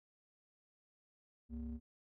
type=ring-modulated tone; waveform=triangle; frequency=83.4 Hz; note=E2; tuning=21 cents sharp; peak=-36 dBFS; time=1.49-1.8 s; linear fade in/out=50 ms; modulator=151 Hz; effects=none